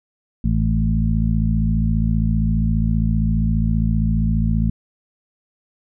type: harmonic tone with a mistuned harmonic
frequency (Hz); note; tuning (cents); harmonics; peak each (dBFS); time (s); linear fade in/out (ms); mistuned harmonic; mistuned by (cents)
55; A1; 0; 1 / 2 / 3 / 4; -19 / -22 / -21 / -22; 0.44-4.7; 5; 1; -38
effects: none